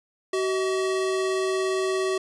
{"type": "tone pair together", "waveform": "square", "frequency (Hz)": [379, 637.4], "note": ["F#4", "D#5"], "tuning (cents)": [42, 42], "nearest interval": "major sixth", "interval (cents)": 900, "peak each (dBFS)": [-24, -33], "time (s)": [0.33, 2.18], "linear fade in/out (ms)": 5, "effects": ["resampled to 22050 Hz"]}